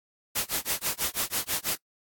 white noise with tremolo, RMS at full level -26 dBFS, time 0.35-1.76 s, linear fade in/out 10 ms, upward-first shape sine, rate 6.1 Hz, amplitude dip 100%, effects noise-tail reverb RT60 0.1 s tail -24 dB re dry + AAC 64 kbps

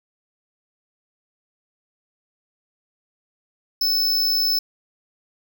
square tone, 5260 Hz, E8, 5 cents flat, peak -18 dBFS, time 3.81-4.59 s, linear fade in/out 5 ms, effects none

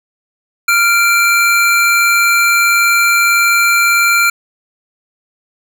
square tone pair together, 1389.1 / 2349 Hz, F6 / D7, -10 / 0 cents, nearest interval major sixth, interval 910 cents, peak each -12 dBFS, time 0.68-4.3 s, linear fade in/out 5 ms, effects 8-bit

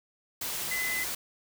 sine tone in noise, 2023 Hz, B6, 41 cents sharp, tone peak -30 dBFS, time 0.71-1.04 s, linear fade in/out 5 ms, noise white, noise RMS -34 dBFS, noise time 0.41-1.15 s, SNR +1 dB, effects none

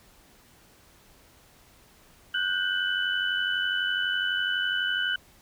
sine tone cluster, 1464 / 1556 / 2991 Hz, F#6 / G6 / F#7, -19 / -13 / +18 cents, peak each -29 dBFS, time 2.34-5.16 s, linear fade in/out 5 ms, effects pink hiss -57 dBFS RMS until 5.41 s

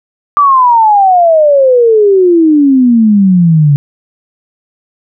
sine exponential sweep, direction down, 1183 to 140 Hz, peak -3 dBFS, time 0.37-3.76 s, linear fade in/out 0 ms, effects none

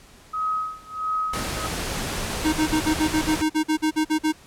sine tone with tremolo, 1268 Hz, D#6, 32 cents sharp, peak -21 dBFS, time 0.33-1.67 s, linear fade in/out 10 ms, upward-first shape sine, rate 1.5 Hz, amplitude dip 95%
pink noise, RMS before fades -28 dBFS, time 1.33-3.42 s, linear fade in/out 5 ms
square tone bursts, 311.1 Hz, D#4, in tune, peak -19 dBFS, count 14, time 2.44-4.326 s, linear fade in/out 20 ms, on 92 ms, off 46 ms
effects pink hiss -50 dBFS RMS until 4.46 s + low-pass 11000 Hz 12 dB/octave

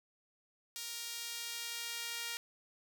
sawtooth tone with high-pass filter sweep, 467.7 Hz, A#4, 6 cents sharp, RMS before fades -42 dBFS, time 0.76-2.37 s, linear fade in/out 0 ms, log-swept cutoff 4100 to 2300 Hz, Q 0.85, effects none

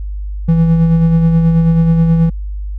triangle tone with tremolo, 164.81 Hz, E3, in tune, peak -4 dBFS, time 0.48-2.3 s, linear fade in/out 10 ms, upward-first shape sine, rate 9.3 Hz, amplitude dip 35%, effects added 50 Hz sine -19 dBFS peak until 2.78 s

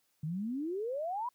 sine exponential sweep, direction up, 146.83 to 1012 Hz, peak -33 dBFS, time 0.23-1.29 s, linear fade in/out 5 ms, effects white hiss -75 dBFS RMS until 1.34 s + high-pass 60 Hz 12 dB/octave

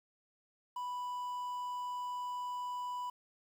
triangle tone with quantisation, 988 Hz, B5, in tune, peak -35 dBFS, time 0.76-3.1 s, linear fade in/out 5 ms, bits 10, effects none

